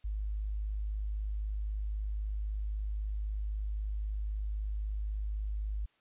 sine tone, 51.91 Hz, G#1, in tune, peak -32 dBFS, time 0.04-5.86 s, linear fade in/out 10 ms, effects white hiss -71 dBFS RMS until 6 s + resampled to 8000 Hz

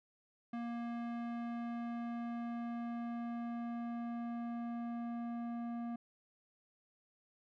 square tone with low-pass filter sweep, 235.5 Hz, A#3, 18 cents sharp, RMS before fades -41 dBFS, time 0.53-5.96 s, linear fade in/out 5 ms, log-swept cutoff 1900 to 1000 Hz, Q 0.73, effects none

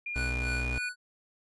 sine tone with pitch glide, 2413 to 2447 Hz, D7 to D#7, +46 to -29 cents, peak -33 dBFS, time 0.06-0.89 s, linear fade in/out 5 ms, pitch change +25 cents, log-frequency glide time 0.56-0.64 s
square tone with tremolo, 1480 Hz, F#6, in tune, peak -34 dBFS, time 0.14-0.96 s, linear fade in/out 50 ms, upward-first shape sine, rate 3.2 Hz, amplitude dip 95%
35% pulse tone with vibrato, 61.74 Hz, B1, in tune, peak -29 dBFS, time 0.16-0.78 s, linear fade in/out 0 ms, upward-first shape triangle, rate 20 Hz, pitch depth 99 cents each way
effects resampled to 24000 Hz

